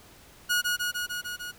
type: tone with echo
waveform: sawtooth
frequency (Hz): 1449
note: F#6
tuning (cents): -37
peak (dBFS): -19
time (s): 0.49-0.62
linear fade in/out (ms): 20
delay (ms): 150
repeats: 6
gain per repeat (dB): -2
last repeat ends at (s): 1.52
effects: pink hiss -53 dBFS RMS until 1.58 s